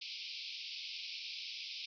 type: band-pass noise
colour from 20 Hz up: white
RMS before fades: -45 dBFS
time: 0.01-1.86 s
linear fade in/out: 10 ms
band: 2300 to 5300 Hz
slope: 96 dB/octave
effects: none